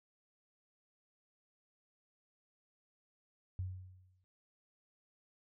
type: tone with exponential decay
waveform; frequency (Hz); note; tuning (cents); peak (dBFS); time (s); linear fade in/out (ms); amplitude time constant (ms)
sine; 92.5; F#2; 0; -34; 3.59-4.24; 0; 140
effects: none